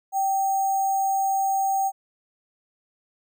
sine tone with sample-and-hold, 777 Hz, G5, 16 cents flat, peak -20 dBFS, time 0.12-1.92 s, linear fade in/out 50 ms, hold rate 7350 Hz, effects none

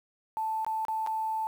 sine tone with dropouts, 880 Hz, A5, in tune, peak -28 dBFS, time 0.37-1.47 s, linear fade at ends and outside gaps 0 ms, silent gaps 0.647-0.665 / 0.851-0.883 / 1.064-1.072 s, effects 9-bit

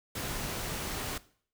pink noise, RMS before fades -36 dBFS, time 0.15-1.18 s, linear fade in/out 5 ms, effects noise-tail reverb RT60 0.5 s tail -18 dB re dry

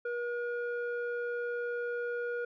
square tone with low-pass filter, 479.5 Hz, A#4, 49 cents sharp, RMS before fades -35 dBFS, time 0.05-2.45 s, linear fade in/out 5 ms, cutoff 1200 Hz, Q 4.9, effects none

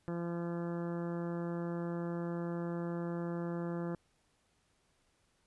harmonic tone, 171.2 Hz, F3, 34 cents flat, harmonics 1 / 2 / 3 / 4 / 5 / 6 / 7 / 8 / 9 / 10, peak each -37 / -40 / -44 / -51 / -53 / -54 / -54 / -55 / -59 / -58 dBFS, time 0.08-3.95 s, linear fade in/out 0 ms, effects pink hiss -74 dBFS RMS until 5.46 s + resampled to 24000 Hz

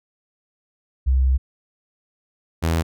sine / sawtooth tone pair in turn, 65.2 / 82.15 Hz, C2 / E2, -5 / -5 cents, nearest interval major third, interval 400 cents, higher second, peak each -14 dBFS, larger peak neither, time 1.06-1.38 / 2.62-2.83 s, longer first, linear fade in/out 20 ms, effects none

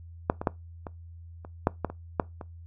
clicks, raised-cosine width 1 ms, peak -7 / -18 / -9 / -22 / -28 / -7 / -13 / -23 / -8 / -24 dBFS, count 10, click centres 0.299 / 0.415 / 0.472 / 0.868 / 1.449 / 1.671 / 1.847 / 1.9 / 2.198 / 2.412 s, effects noise-tail reverb RT60 0.2 s tail -21 dB re dry + added 84 Hz sine -43 dBFS peak until 2.66 s

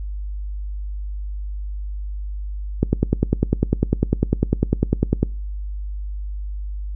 click train, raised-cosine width 3 ms, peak -3 dBFS, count 25, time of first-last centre 2.83-5.23 s, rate 10 Hz, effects noise-tail reverb RT60 0.4 s tail -25 dB re dry + added 50 Hz sine -25 dBFS peak until 6.95 s

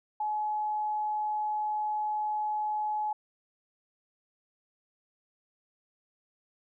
sine tone, 849 Hz, G#5, 38 cents sharp, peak -28 dBFS, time 0.2-3.13 s, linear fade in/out 5 ms, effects none

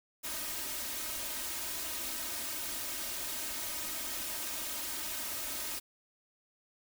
white noise with comb filter, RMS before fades -38 dBFS, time 0.23-5.8 s, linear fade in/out 20 ms, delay 3.2 ms, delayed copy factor +0.85, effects none

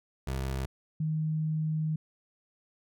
25% pulse / sine tone pair in turn, 66.3 / 156.24 Hz, C2 / D#3, +23 / +8 cents, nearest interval octave + minor third, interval 1485 cents, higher second, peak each -27 dBFS, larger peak neither, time 0.27-0.66 / 1-1.96 s, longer second, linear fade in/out 5 ms, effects none

